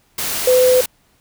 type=tone in noise; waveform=sine; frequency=506 Hz; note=B4; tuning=42 cents sharp; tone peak=-9 dBFS; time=0.47-0.81 s; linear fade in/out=5 ms; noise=white; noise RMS=-22 dBFS; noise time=0.18-0.86 s; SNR=+10 dB; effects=pink hiss -58 dBFS RMS until 1.2 s